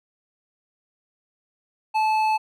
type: tone with hard clipping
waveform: sine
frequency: 869 Hz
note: A5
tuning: 22 cents flat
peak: -20 dBFS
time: 1.94-2.38 s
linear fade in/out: 20 ms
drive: 8 dB
effects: none